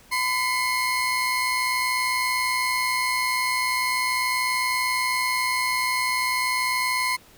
30% pulse tone pair together, 1012.8 / 2146 Hz, B5 / C7, +43 / +43 cents, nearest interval octave + minor second, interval 1300 cents, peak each -22 dBFS, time 0.11-7.17 s, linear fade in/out 20 ms, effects pink hiss -52 dBFS RMS until 7.37 s

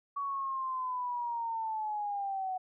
sine linear sweep, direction down, 1130 to 740 Hz, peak -32 dBFS, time 0.16-2.58 s, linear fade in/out 10 ms, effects none

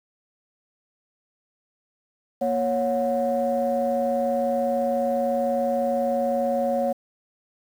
sine tone cluster, 235.7 / 554 / 728 Hz, A#3 / C#5 / F#5, +19 / -1 / -28 cents, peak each -27 / -22 / -26 dBFS, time 2.41-6.93 s, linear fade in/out 10 ms, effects tanh soft clip ceiling -13 dBFS + 8-bit

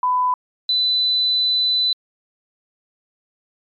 sine tone pair in turn, 1000 / 4000 Hz, B5 / B7, +21 / +21 cents, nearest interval 2 octaves, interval 2400 cents, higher second, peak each -15 dBFS, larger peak neither, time 0.03-0.34 / 0.69-1.93 s, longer second, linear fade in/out 2 ms, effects MP3 64 kbps

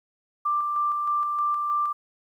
sine tone with tremolo, 1181 Hz, D6, 9 cents sharp, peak -21 dBFS, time 0.45-1.93 s, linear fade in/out 10 ms, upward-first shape square, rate 3.2 Hz, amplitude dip 30%, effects 10-bit

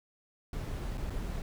brown noise with dropouts, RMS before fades -36 dBFS, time 0.53-1.42 s, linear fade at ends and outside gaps 2 ms, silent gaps 0.974-0.978 / 1.099-1.103 s, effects none

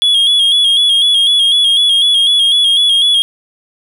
triangle tone with vibrato, 3322 Hz, G#7, in tune, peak -6 dBFS, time 0.02-3.22 s, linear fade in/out 0 ms, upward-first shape square, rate 4 Hz, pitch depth 41 cents each way, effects none

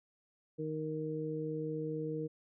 harmonic tone, 155.56 Hz, D#3, in tune, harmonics 1 / 2 / 3, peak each -40 / -40 / -38 dBFS, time 0.58-2.28 s, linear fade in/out 20 ms, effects none

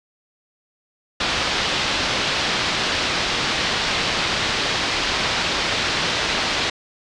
white low-pass noise, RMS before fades -22 dBFS, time 1.2-6.7 s, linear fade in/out 5 ms, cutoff 4600 Hz, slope 24 dB/octave, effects resampled to 22050 Hz

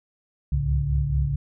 sine tone cluster, 65.3 / 69.8 / 106.4 / 140.7 Hz, C2 / C#2 / G#2 / C#3, -3 / +13 / +42 / +26 cents, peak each -24 / -27 / -32 / -24 dBFS, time 0.52-1.36 s, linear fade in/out 5 ms, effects none

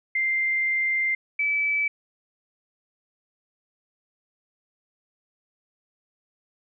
sine tone pair in turn, 2093 / 2304 Hz, C7 / D7, 0 / -34 cents, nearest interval major second, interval 166 cents, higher second, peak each -21 dBFS, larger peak neither, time 0.15-1.15 / 1.39-1.88 s, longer first, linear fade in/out 5 ms, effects none

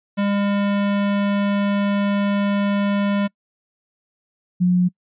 square / sine tone pair in turn, 201.7 / 179.69 Hz, G3 / F3, +50 / +50 cents, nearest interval major second, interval 200 cents, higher first, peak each -18 / -13 dBFS, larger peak second, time 0.17-3.28 / 4.6-4.89 s, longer first, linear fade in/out 20 ms, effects noise-tail reverb RT60 0.1 s tail -26 dB re dry + resampled to 8000 Hz

